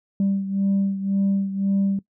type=beating tone pair; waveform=sine; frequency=196 / 197.9 Hz; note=G3 / G3; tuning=0 / +17 cents; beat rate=1.9 Hz; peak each=-19 / -24 dBFS; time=0.2-1.99 s; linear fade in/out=2 ms; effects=noise-tail reverb RT60 0.1 s tail -19 dB re dry + tanh soft clip ceiling -15 dBFS